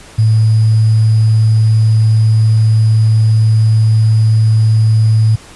sine tone with sample-and-hold, 110 Hz, A2, in tune, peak -6 dBFS, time 0.18-5.36 s, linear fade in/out 10 ms, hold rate 4900 Hz, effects pink hiss -37 dBFS RMS until 5.55 s + resampled to 24000 Hz

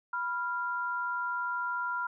sine tone pair together, 982.9 / 1390 Hz, B5 / F6, -9 / -9 cents, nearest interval tritone, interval 600 cents, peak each -34 / -32 dBFS, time 0.13-2.07 s, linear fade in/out 5 ms, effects none

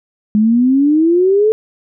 sine exponential sweep, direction up, 207.7 to 443.5 Hz, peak -8 dBFS, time 0.35-1.52 s, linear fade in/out 0 ms, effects none

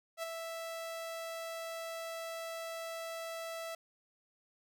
sawtooth tone with ADSR envelope, 659.3 Hz, E5, in tune, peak -31 dBFS, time 0.17-3.75 s, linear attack 59 ms, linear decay 15 ms, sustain -5 dB, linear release 4 ms, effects none

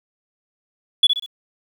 sine tone with echo, 3411 Hz, G#7, 46 cents sharp, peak -6 dBFS, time 1.03-1.07 s, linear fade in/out 5 ms, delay 64 ms, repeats 3, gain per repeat -8 dB, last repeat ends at 1.262 s, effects tanh soft clip ceiling -7 dBFS + 8-bit

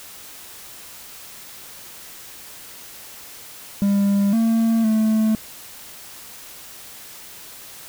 triangle tone with pitch steps, 200.2 / 226.5 / 218.5 Hz, G3 / A#3 / A3, +37 / -50 / -12 cents, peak -13 dBFS, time 3.82-5.35 s, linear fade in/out 0 ms, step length 510 ms, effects white hiss -40 dBFS RMS until 7.88 s

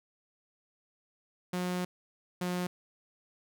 sawtooth tone pair in turn, 180 / 179.24 Hz, F#3 / F3, -47 / +45 cents, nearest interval unison, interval 8 cents, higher first, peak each -27 dBFS, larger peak neither, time 1.53-1.85 / 2.41-2.67 s, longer first, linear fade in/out 5 ms, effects none

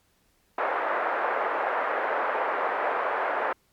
pink band-pass noise, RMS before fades -27 dBFS, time 0.58-3.53 s, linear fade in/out 5 ms, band 490 to 1700 Hz, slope 24 dB/octave, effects pink hiss -67 dBFS RMS until 3.72 s + MP3 96 kbps

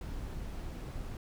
brown noise, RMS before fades -40 dBFS, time 0.01-1.17 s, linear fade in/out 2 ms, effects none

